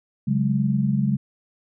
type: chord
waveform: sine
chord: C# suspended fourth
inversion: none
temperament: equal with one note detuned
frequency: 138.59 / 186.93 / 207.7 Hz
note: C#3 / F#3 / G#3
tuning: 0 / +18 / 0 cents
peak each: -22 / -25 / -22 dBFS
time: 0.27-1.17 s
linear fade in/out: 10 ms
effects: none